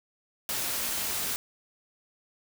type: noise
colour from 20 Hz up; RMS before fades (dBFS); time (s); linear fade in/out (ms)
white; -31; 0.49-1.36; 0
effects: none